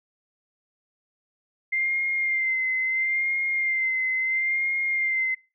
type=tone with vibrato; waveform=sine; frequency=2093 Hz; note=C7; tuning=in tune; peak=-22 dBFS; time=1.72-5.35 s; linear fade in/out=10 ms; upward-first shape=sine; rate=0.74 Hz; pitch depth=35 cents each way; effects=noise-tail reverb RT60 0.3 s tail -22 dB re dry